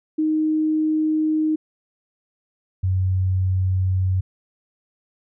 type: tone pair in turn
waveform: sine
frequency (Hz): 311.1 / 93.4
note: D#4 / F#2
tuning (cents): 0 / +17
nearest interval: octave + major sixth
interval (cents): 2083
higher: first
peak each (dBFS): -17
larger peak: neither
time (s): 0.18-1.56 / 2.83-4.21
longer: neither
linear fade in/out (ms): 10
effects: none